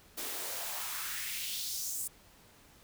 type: noise with high-pass filter sweep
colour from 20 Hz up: white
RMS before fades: -38 dBFS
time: 0.17-2.08 s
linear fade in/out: 10 ms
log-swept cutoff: 270 to 8900 Hz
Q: 2.3
effects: pink hiss -60 dBFS RMS until 2.83 s